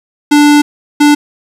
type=tone bursts at uneven times; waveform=square; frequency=293.7 Hz; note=D4; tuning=in tune; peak=-4 dBFS; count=2; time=0.31-0.62 / 1-1.15 s; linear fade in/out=10 ms; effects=low-pass 11000 Hz 12 dB/octave + 7-bit